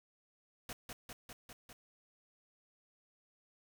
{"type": "noise with echo", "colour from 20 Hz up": "pink", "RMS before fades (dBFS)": -44, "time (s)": [0.69, 0.73], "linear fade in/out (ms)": 2, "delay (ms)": 200, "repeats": 5, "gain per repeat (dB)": -2, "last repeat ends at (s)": 1.73, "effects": []}